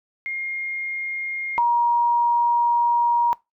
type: tone pair in turn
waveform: sine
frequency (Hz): 2130 / 948.8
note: C7 / A#5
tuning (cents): +30 / +30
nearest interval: octave + major second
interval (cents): 1400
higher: first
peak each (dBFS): -25 / -15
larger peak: second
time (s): 0.26-1.58 / 1.58-3.33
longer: second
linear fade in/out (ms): 0
effects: noise-tail reverb RT60 0.2 s tail -22 dB re dry